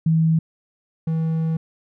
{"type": "tone pair in turn", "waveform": ["sine", "triangle"], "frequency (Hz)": [161.4, 161.4], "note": ["E3", "E3"], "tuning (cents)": [-36, -36], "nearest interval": "unison", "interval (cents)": 0, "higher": "neither", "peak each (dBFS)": [-14, -17], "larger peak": "first", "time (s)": [[0.06, 0.39], [1.07, 1.57]], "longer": "second", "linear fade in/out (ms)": 5, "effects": []}